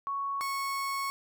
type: tone pair in turn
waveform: sine / 35% pulse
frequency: 1111 / 1102.1 Hz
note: C#6 / C#6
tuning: +4 / -10 cents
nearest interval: unison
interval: 14 cents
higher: first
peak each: -30 / -29 dBFS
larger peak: second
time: 0.07-0.41 / 0.41-1.1 s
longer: second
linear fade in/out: 0 ms
effects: none